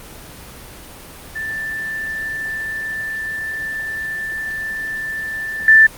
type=tone with level steps; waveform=sine; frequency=1768 Hz; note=A6; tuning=8 cents sharp; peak=-22 / -5 dBFS; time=1.35-5.87 s; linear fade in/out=10 ms; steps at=5.68 s; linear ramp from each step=2 ms; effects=pink hiss -37 dBFS RMS until 5.97 s + Opus 24 kbps